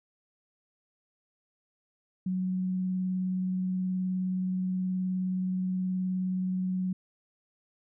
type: tone with vibrato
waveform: sine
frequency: 185 Hz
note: F#3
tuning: in tune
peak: -27 dBFS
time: 2.26-6.93 s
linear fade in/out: 5 ms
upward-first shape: triangle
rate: 19 Hz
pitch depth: 14 cents each way
effects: none